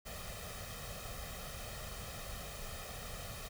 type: noise with comb filter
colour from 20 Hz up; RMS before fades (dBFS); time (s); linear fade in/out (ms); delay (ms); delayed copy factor
pink; -45; 0.05-3.49; 20; 1.6; +0.75
effects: none